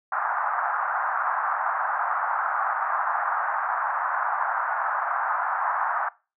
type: band-pass noise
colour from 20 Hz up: white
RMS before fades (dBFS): -26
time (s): 0.12-6.09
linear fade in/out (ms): 5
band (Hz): 730 to 1500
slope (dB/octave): 48
effects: noise-tail reverb RT60 0.3 s tail -21 dB re dry